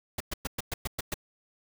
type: noise bursts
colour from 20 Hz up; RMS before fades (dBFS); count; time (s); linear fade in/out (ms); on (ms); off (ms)
pink; -32; 8; 0.18-1.142; 5; 24; 110
effects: none